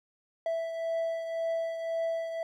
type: beating tone pair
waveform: triangle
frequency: 659.3 / 661.2 Hz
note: E5 / E5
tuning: 0 / +5 cents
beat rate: 1.9 Hz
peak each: -28 / -37 dBFS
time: 0.46-2.43 s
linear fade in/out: 2 ms
effects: none